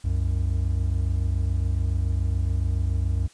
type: tone pair together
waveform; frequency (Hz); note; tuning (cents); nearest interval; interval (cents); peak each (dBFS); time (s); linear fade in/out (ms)
triangle; 65.41 / 92.5; C2 / F#2; 0 / 0; tritone; 600; -22; 0.04-3.28; 10
effects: white hiss -55 dBFS RMS until 3.33 s + resampled to 22050 Hz